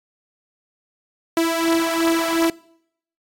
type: beating tone pair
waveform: sawtooth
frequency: 329.8 / 332.6 Hz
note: E4 / E4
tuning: +1 / +16 cents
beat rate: 2.8 Hz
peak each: -15 / -18 dBFS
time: 1.37-2.5 s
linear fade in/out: 2 ms
effects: noise-tail reverb RT60 0.7 s tail -23 dB re dry + AAC 64 kbps